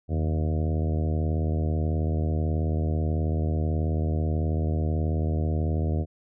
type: harmonic tone with a mistuned harmonic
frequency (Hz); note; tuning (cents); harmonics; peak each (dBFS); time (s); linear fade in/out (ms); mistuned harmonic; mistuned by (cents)
78.4; D#2; +14; 1 / 2 / 3 / 4 / 5 / 6 / 7 / 8 / 9; -24 / -30 / -34 / -36 / -38 / -40 / -41 / -42 / -43; 0.08-6.06; 50; 1; +120
effects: none